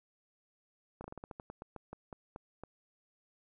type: slowing click train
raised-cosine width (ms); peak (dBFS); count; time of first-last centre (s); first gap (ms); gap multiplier
1; -30; 15; 1.01-2.636; 32; 1.18
effects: none

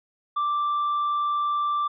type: tone with hard clipping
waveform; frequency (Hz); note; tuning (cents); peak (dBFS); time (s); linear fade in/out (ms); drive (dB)
triangle; 1174.7; D6; 0; -21; 0.36-1.88; 10; 1
effects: resampled to 11025 Hz

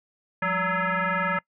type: tone with frequency modulation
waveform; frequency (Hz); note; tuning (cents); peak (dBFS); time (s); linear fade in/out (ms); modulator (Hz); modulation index
sine; 197.7; G3; +15; -22; 0.42-1.39; 5; 374; 5.1
effects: noise-tail reverb RT60 0.1 s tail -23 dB re dry

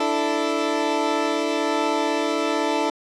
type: chord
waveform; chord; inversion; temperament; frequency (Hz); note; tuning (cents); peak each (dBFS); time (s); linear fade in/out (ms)
20% pulse; D suspended second; none; equal; 293.7 / 329.6 / 440; D4 / E4 / A4; 0 / 0 / 0; -20; 0-2.9; 5
effects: low-pass 6000 Hz 12 dB/octave

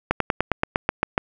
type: slowing click train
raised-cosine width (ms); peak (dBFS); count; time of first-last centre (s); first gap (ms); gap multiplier
0.5; -3; 10; 0.11-1.179; 93; 1.06
effects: none

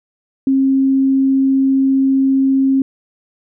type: tone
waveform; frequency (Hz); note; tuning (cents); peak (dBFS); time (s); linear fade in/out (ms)
sine; 268.5; C4; +45; -10; 0.47-2.82; 2
effects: none

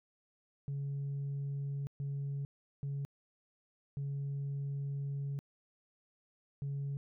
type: tone bursts at uneven times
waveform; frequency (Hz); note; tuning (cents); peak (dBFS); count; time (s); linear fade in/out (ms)
sine; 140; C#3; +18; -33; 5; 0.68-1.87 / 2-2.45 / 2.83-3.05 / 3.97-5.39 / 6.62-6.97; 0
effects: tanh soft clip ceiling -33 dBFS

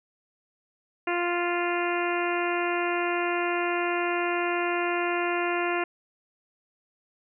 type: harmonic tone with a mistuned harmonic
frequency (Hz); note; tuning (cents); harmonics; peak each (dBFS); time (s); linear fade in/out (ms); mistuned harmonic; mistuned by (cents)
349.2; F4; 0; 1 / 2 / 3 / 4 / 5 / 6 / 7 / 8; -28 / -31 / -33 / -34 / -35 / -36 / -36 / -37; 1.07-5.84; 5; 8; -20
effects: none

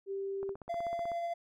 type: tone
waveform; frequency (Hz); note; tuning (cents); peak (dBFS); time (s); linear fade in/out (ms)
sine; 392; G4; 0; -34; 0.06-0.56; 50
type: click train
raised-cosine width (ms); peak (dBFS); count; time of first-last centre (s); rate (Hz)
1; -32; 12; 0.43-1.117; 16
type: tone with tremolo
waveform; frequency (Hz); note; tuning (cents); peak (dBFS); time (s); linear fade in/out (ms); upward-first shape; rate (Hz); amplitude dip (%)
triangle; 684; F5; -36; -30; 0.69-1.34; 10; sine; 13; 25
effects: none

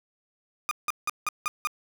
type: tone bursts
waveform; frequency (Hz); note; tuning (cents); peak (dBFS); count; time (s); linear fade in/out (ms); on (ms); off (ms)
30% pulse; 1221; D#6; -33; -22; 6; 0.69-1.672; 0; 22; 170
effects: none

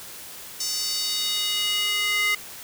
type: tone with high-pass filter sweep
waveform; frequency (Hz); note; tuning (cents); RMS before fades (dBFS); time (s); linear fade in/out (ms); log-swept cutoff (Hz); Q
square; 414.4; G#4; -4; -25; 0.6-2.35; 5; 5600 to 2000; 3.3
effects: white hiss -40 dBFS RMS until 2.63 s

